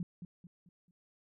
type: tone with echo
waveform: sine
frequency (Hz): 175.9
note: F3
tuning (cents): +13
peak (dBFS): -34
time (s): 0-0.03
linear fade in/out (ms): 2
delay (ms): 220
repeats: 4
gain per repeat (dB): -8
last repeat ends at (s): 0.91
effects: none